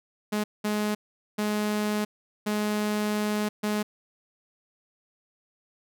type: tone bursts at uneven times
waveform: sawtooth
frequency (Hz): 210.3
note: G#3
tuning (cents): +22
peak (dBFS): -21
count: 5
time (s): 0.32-0.44 / 0.64-0.95 / 1.38-2.05 / 2.46-3.49 / 3.63-3.83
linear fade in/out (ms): 10
effects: none